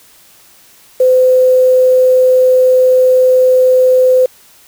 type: tone with quantisation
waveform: sine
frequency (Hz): 511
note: C5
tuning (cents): -41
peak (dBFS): -5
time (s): 1-4.26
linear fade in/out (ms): 5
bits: 5
effects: white hiss -44 dBFS RMS until 4.67 s